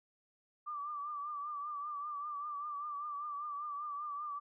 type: tone with vibrato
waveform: sine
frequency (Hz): 1174.7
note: D6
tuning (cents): 0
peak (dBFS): -38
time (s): 0.66-4.4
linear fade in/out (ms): 20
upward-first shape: triangle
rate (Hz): 5.1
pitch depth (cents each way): 65
effects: none